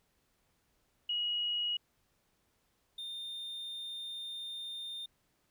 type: tone pair in turn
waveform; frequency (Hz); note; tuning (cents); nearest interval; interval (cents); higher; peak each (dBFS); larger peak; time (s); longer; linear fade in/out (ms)
sine / triangle; 2900 / 3628; F#7 / A#7; -35 / -48; major third; 387; second; -31 / -38; first; 1.09-1.77 / 2.98-5.06; second; 5
effects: pink hiss -75 dBFS RMS until 5.5 s